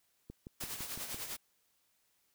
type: click train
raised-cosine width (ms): 3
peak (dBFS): -33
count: 6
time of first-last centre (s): 0.3-1.145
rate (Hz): 5.92
type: noise with tremolo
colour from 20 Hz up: white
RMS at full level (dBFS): -40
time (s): 0.6-1.37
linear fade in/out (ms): 10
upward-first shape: sine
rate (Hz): 10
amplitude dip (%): 55
effects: white hiss -75 dBFS RMS until 2.34 s